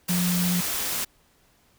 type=tone in noise; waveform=sine; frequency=177.7 Hz; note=F3; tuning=30 cents sharp; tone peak=-22 dBFS; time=0.09-0.61 s; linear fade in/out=10 ms; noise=white; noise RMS=-28 dBFS; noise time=0.08-1.05 s; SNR=+3 dB; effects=pink hiss -62 dBFS RMS until 1.78 s